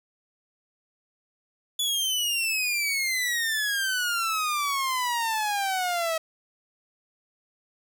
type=exponential sweep; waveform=sawtooth; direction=down; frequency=3452 to 639 Hz; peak=-21 dBFS; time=1.79-6.18 s; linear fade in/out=5 ms; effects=none